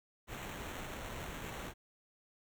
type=noise with sample-and-hold; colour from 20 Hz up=pink; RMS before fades=-44 dBFS; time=0.27-1.74 s; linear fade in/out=50 ms; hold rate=4900 Hz; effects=none